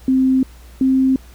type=tone pair in turn; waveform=sine; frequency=261.6 / 263.4 Hz; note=C4 / C4; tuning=0 / +12 cents; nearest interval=unison; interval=12 cents; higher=second; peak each=-11 dBFS; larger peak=neither; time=0.08-0.43 / 0.81-1.16 s; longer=neither; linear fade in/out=2 ms; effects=added 60 Hz sine -39 dBFS peak until 1.34 s + pink hiss -48 dBFS RMS until 1.34 s